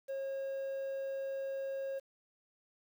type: tone with quantisation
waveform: triangle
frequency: 542 Hz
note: C#5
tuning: 39 cents flat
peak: -34 dBFS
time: 0.08-2 s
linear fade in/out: 20 ms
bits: 10
effects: none